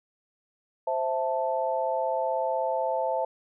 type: chord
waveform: sine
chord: A minor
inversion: first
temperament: equal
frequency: 523.3 / 659.3 / 880 Hz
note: C5 / E5 / A5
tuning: 0 / 0 / 0 cents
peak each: -29 dBFS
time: 0.87-3.25 s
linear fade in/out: 5 ms
effects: none